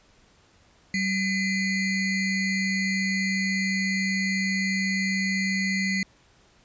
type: ring-modulated tone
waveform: square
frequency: 1108.7 Hz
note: C#6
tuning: in tune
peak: -21 dBFS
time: 0.94-6.03 s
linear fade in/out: 2 ms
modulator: 917 Hz
effects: pink hiss -59 dBFS RMS until 6.64 s + resampled to 16000 Hz